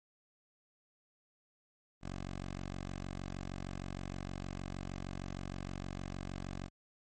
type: tone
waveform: 10% pulse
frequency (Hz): 46.45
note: F#1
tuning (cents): +7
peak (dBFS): -32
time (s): 2.01-6.7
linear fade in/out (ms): 50
effects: MP3 32 kbps